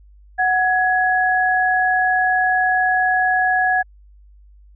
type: tone pair together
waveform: sine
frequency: 740 / 1675.7 Hz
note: F#5 / G#6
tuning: 0 / +15 cents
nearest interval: octave + major second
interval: 1415 cents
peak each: -17 dBFS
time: 0.38-3.83 s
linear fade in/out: 20 ms
effects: added 50 Hz sine -44 dBFS peak until 4.75 s